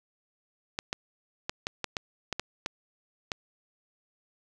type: clicks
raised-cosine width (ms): 0.2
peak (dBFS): -13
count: 10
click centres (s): 0.789 / 0.929 / 1.495 / 1.669 / 1.843 / 1.968 / 2.327 / 2.396 / 2.661 / 3.318
effects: 9-bit